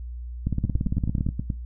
two click trains, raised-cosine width 5 ms, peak -14 / -12 dBFS, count 9 / 15, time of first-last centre 0.65-1.502 / 0.47-1.265 s, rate 9.39 / 17.6 Hz, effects noise-tail reverb RT60 0.2 s tail -17 dB re dry + added 60 Hz sine -32 dBFS peak until 1.65 s

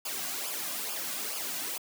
white noise with flanger, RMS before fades -35 dBFS, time 0.05-1.78 s, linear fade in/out 5 ms, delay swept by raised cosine 0.5 to 2.3 ms, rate 2.3 Hz, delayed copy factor -0.7, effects high-pass 200 Hz 12 dB/octave

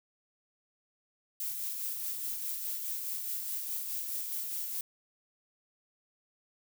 violet noise with tremolo, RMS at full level -35 dBFS, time 1.4-4.81 s, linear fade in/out 2 ms, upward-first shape sine, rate 4.8 Hz, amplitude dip 35%, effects none

